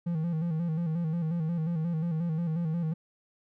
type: tone with vibrato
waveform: triangle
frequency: 164.81 Hz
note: E3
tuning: in tune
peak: -25 dBFS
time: 0.06-2.94 s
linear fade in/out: 10 ms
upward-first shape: square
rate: 5.6 Hz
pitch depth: 72 cents each way
effects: none